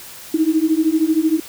sine beating tone pair, 310 / 323 Hz, D#4 / E4, -6 / -35 cents, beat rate 13 Hz, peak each -17 / -16 dBFS, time 0.34-1.4 s, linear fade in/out 5 ms, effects white hiss -37 dBFS RMS until 1.48 s

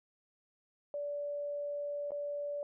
sine tone with dropouts, 579 Hz, D5, 25 cents flat, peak -35 dBFS, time 0.94-2.63 s, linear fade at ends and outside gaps 1 ms, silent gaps 2.107-2.118 s, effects none

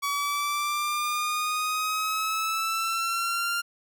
sawtooth exponential sweep, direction up, 1133 to 1396.9 Hz, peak -22 dBFS, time 0.02-3.62 s, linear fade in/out 20 ms, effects none

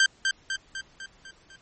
sawtooth tone with echo, 1570 Hz, G6, 2 cents sharp, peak -13 dBFS, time 0-0.06 s, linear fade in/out 2 ms, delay 250 ms, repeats 6, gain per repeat -5 dB, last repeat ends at 1.56 s, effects pink hiss -58 dBFS RMS until 1.61 s + MP3 32 kbps

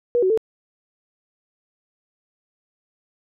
sine tone with pitch steps, 481.3 / 374.4 / 442.9 Hz, B4 / F#4 / A4, -45 / +20 / +11 cents, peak -15 dBFS, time 0.15-0.375 s, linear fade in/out 0 ms, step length 75 ms, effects none

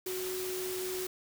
sine tone in noise, 370 Hz, F#4, in tune, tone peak -35 dBFS, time 0.06-1.07 s, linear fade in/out 5 ms, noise white, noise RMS -40 dBFS, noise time 0.06-1.07 s, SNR +2 dB, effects none

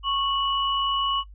sine tone pair together, 1102.8 / 2944 Hz, C#6 / F#7, -9 / -9 cents, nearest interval octave + perfect fourth, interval 1700 cents, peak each -24 / -26 dBFS, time 0.03-1.24 s, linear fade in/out 50 ms, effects noise-tail reverb RT60 0.1 s tail -20 dB re dry + added 50 Hz sine -42 dBFS peak until 1.34 s

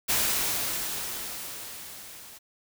white noise with level ramp, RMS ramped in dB -24 to -47 dBFS, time 0.08-2.39 s, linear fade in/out 20 ms, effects none

